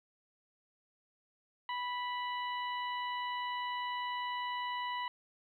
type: harmonic tone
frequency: 985 Hz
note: B5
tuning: 5 cents flat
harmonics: 1 / 2 / 3 / 4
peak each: -36 / -42 / -45 / -51 dBFS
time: 1.69-5.08 s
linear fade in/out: 2 ms
effects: 12-bit